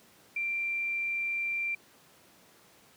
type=tone; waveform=sine; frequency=2362 Hz; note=D7; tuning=9 cents sharp; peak=-29 dBFS; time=0.36-1.75 s; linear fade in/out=5 ms; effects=pink hiss -59 dBFS RMS until 2.96 s + high-pass 150 Hz 12 dB/octave